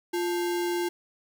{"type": "tone with sample-and-hold", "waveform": "sine", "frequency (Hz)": 349.2, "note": "F4", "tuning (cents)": 0, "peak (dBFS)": -25, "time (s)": [0.13, 0.89], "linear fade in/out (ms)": 10, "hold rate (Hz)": 1225, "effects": []}